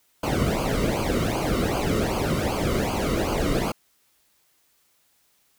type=noise with flanger; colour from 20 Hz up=brown; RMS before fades=-24 dBFS; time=0.23-3.72 s; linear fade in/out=5 ms; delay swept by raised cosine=0.53 to 1.22 ms; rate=2.6 Hz; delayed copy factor=-0.9; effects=white hiss -65 dBFS RMS until 5.58 s